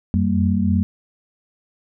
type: tone cluster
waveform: sine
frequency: 86.7 / 90 / 193.1 / 229.9 Hz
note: F2 / F#2 / G3 / A#3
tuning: -12 / -47 / -26 / -24 cents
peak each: -28 / -20 / -19 / -21 dBFS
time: 0.14-0.83 s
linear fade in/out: 0 ms
effects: none